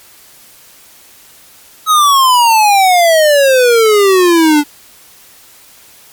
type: exponential sweep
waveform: square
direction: down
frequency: 1287 to 288.4 Hz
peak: -6 dBFS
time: 1.86-4.64 s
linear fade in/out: 50 ms
effects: white hiss -41 dBFS RMS until 6.12 s + MP3 96 kbps